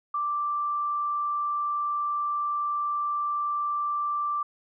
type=tone; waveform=sine; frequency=1174.7 Hz; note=D6; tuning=in tune; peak=-25 dBFS; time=0.14-4.43 s; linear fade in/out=5 ms; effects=none